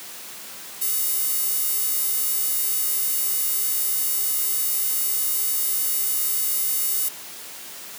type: tone with high-pass filter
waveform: square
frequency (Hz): 415.3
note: G#4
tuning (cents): 0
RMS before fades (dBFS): -23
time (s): 0.81-7.09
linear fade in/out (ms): 10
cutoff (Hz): 12000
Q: 0.66
effects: white hiss -38 dBFS RMS until 7.98 s + high-pass 150 Hz 12 dB/octave